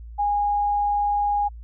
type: tone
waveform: sine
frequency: 821 Hz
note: G#5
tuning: 20 cents flat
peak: -19 dBFS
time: 0.18-1.49 s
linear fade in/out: 20 ms
effects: added 57 Hz sine -36 dBFS peak until 1.63 s